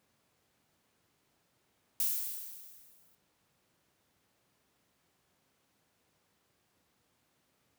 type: noise with exponential decay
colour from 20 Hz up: violet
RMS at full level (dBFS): -29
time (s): 2-3.15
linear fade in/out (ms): 1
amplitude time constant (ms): 250
effects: pink hiss -74 dBFS RMS until 7.78 s + high-pass 100 Hz 12 dB/octave